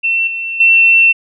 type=tone with level steps; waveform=sine; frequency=2698 Hz; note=E7; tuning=40 cents sharp; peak=-11 / -18 / -5 dBFS; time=0.03-1.13 s; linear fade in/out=20 ms; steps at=0.27 / 0.6 s; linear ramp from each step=5 ms; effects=none